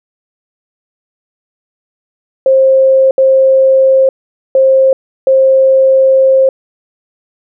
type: tone bursts at uneven times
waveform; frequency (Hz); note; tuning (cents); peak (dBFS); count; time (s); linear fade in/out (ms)
sine; 531; C5; +25; -4; 4; 2.46-3.11 / 3.18-4.09 / 4.55-4.93 / 5.27-6.49; 2
effects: none